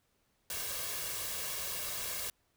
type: noise with comb filter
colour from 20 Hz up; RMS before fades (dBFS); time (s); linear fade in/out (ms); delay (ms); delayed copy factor
white; -38; 0.5-2.3; 2; 1.8; +0.6
effects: pink hiss -75 dBFS RMS until 2.56 s